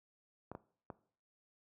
clicks, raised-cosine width 1 ms, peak -30 dBFS, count 3, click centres 0.516 / 0.551 / 0.902 s, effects noise-tail reverb RT60 0.5 s tail -18 dB re dry + high-pass 80 Hz 12 dB/octave

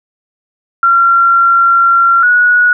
sine tone pair in turn, 1372 / 1460.7 Hz, F6 / F#6, -31 / -23 cents, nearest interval minor second, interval 108 cents, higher second, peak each -5 dBFS, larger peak neither, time 0.83-2.23 / 2.23-2.73 s, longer first, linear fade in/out 2 ms, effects none

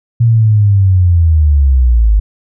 sine linear sweep, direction down, 118.2 to 50 Hz, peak -5 dBFS, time 0.2-2.2 s, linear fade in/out 10 ms, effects none

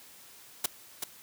white noise with echo, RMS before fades -27 dBFS, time 0.64-0.66 s, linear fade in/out 5 ms, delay 380 ms, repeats 1, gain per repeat -6 dB, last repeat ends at 1.04 s, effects white hiss -53 dBFS RMS until 1.22 s + high-pass 80 Hz 12 dB/octave

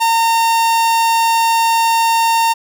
45% pulse tone, 914 Hz, A#5, 34 cents flat, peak -11 dBFS, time 0-2.54 s, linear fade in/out 20 ms, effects none

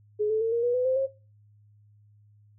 sine tone with pitch steps, 421.8 / 436.7 / 452.1 / 468 / 484.5 / 501.6 / 519.3 / 537.6 Hz, G#4 / A4 / A4 / A#4 / B4 / B4 / C5 / C5, +27 / -13 / +47 / +7 / -33 / +27 / -13 / +47 cents, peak -22 dBFS, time 0.19-1.07 s, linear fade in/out 20 ms, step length 110 ms, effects noise-tail reverb RT60 0.3 s tail -18 dB re dry + added 104 Hz sine -55 dBFS peak until 2.58 s

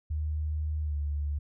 sine tone with pitch glide, 76.5 to 73.05 Hz, D#2 to D2, -29 to -9 cents, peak -28 dBFS, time 0.1-1.39 s, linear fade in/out 10 ms, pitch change -80 cents, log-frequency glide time 0.83-0.95 s, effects none

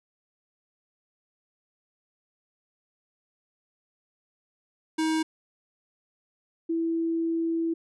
square / sine tone pair in turn, 317.3 / 330.1 Hz, D#4 / E4, +34 / +2 cents, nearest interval minor second, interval 68 cents, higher second, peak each -24 dBFS, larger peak neither, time 4.98-5.23 / 6.69-7.74 s, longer second, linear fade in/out 10 ms, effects resampled to 24000 Hz

